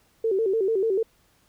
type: tone with vibrato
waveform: sine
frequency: 415.3 Hz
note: G#4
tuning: in tune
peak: -20 dBFS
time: 0.24-1.03 s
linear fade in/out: 5 ms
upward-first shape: square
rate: 6.8 Hz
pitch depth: 140 cents each way
effects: pink hiss -63 dBFS RMS until 1.48 s